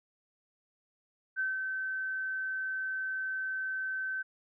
sine tone with ADSR envelope, 1537 Hz, G6, 35 cents flat, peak -28 dBFS, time 1.36-4.23 s, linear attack 36 ms, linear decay 170 ms, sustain -4 dB, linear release 17 ms, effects none

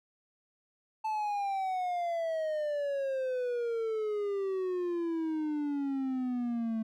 triangle exponential sweep, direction down, 880 to 220 Hz, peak -28 dBFS, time 1.04-6.83 s, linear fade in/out 10 ms, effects none

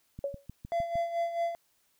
click train, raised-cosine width 5 ms, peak -29 dBFS, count 6, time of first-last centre 0.19-0.956 s, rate 6.53 Hz
sine tone with exponential decay, 560 Hz, C#5, 18 cents sharp, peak -26 dBFS, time 0.24-0.46 s, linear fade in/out 2 ms, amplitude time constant 46 ms
triangle tone with tremolo, 680 Hz, F5, 46 cents flat, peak -24 dBFS, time 0.72-1.55 s, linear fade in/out 0 ms, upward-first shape sine, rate 4.6 Hz, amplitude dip 65%
effects white hiss -71 dBFS RMS until 1.99 s

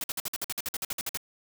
white noise bursts, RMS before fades -32 dBFS, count 15, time 0.01-1.173 s, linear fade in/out 2 ms, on 29 ms, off 52 ms, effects none

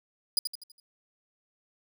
sawtooth tone with echo, 4916 Hz, D#8, 22 cents flat, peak -19 dBFS, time 0.37-0.39 s, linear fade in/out 2 ms, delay 82 ms, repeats 5, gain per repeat -7 dB, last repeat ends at 0.8 s, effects none

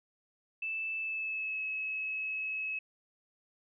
sine tone with pitch glide, 2637 to 2577 Hz, E7 to E7, 0 to -40 cents, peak -33 dBFS, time 0.62-2.79 s, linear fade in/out 5 ms, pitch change -40 cents, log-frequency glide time 0.97-1.62 s, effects none

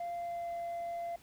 sine tone with pitch glide, 693 to 686.2 Hz, F5 to F5, -14 to -31 cents, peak -33 dBFS, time 0-1.16 s, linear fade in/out 5 ms, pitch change -17 cents, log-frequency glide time 0.13-0.53 s, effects tanh soft clip ceiling -35 dBFS + pink hiss -61 dBFS RMS until 1.22 s

